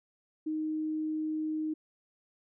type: tone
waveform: sine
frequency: 311.1 Hz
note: D#4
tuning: in tune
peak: -30 dBFS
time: 0.46-1.74 s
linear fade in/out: 10 ms
effects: none